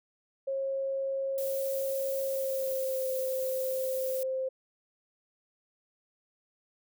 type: tone with pitch glide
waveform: sine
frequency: 541 to 523.8 Hz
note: C#5 to C5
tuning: -42 to +2 cents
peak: -29 dBFS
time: 0.47-4.49 s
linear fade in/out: 10 ms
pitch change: -56 cents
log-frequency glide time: 2.22-3.06 s
type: noise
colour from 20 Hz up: violet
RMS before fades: -40 dBFS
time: 1.38-4.23 s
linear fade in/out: 0 ms
effects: none